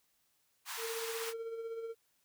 pink high-pass noise, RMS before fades -42 dBFS, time 0.65-1.34 s, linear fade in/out 50 ms, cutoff 860 Hz, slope 48 dB/octave
triangle tone with tremolo, 455.8 Hz, A#4, 39 cents flat, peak -35 dBFS, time 0.77-1.95 s, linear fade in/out 50 ms, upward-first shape sine, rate 16 Hz, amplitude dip 45%
effects white hiss -75 dBFS RMS until 2.24 s

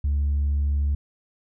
triangle tone with tanh clipping, 71.7 Hz, D2, 41 cents flat, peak -20 dBFS, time 0.04-0.95 s, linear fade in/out 5 ms, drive 6 dB, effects none

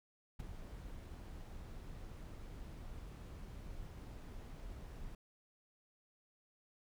brown noise with ADSR envelope, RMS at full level -40 dBFS, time 0.39-5.15 s, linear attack 12 ms, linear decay 11 ms, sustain -9 dB, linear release 3 ms, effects none

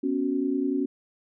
sine chord, B suspended second, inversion none, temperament equal, 246.9 / 277.2 / 370 Hz, B3 / C#4 / F#4, 0 / 0 / 0 cents, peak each -30 / -25 / -30 dBFS, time 0.03-0.86 s, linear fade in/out 10 ms, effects none

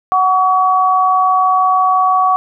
sine tone pair together, 743 / 1131.5 Hz, F#5 / C#6, +7 / +35 cents, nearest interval perfect fifth, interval 728 cents, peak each -13 / -11 dBFS, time 0.12-2.36 s, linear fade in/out 0 ms, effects none

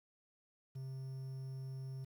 triangle tone with quantisation, 132.5 Hz, C3, 22 cents sharp, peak -40 dBFS, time 0.75-2.05 s, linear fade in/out 10 ms, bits 11, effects none

